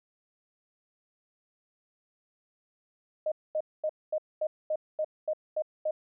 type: tone bursts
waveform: sine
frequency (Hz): 619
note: D#5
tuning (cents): -9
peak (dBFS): -26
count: 10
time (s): 3.26-5.91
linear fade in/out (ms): 5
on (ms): 58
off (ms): 230
effects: none